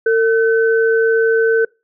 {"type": "tone pair together", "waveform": "sine", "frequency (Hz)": [452.2, 1521], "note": ["A4", "F#6"], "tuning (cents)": [47, 47], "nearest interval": "octave + major sixth", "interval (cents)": 2100, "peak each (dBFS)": [-11, -18], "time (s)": [0.06, 1.65], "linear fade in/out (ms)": 5, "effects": ["noise-tail reverb RT60 0.3 s tail -26 dB re dry"]}